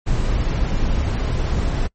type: noise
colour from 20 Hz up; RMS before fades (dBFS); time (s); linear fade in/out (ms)
brown; -19; 0.06-1.88; 20
effects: noise-tail reverb RT60 0.1 s tail -25 dB re dry + MP3 32 kbps